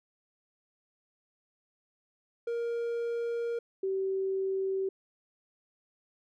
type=tone pair in turn; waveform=triangle / sine; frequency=468.9 / 384.3 Hz; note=A#4 / G4; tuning=+10 / -34 cents; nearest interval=minor third; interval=344 cents; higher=first; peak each=-28 dBFS; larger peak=neither; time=2.47-3.59 / 3.83-4.89 s; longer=first; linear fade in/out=5 ms; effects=none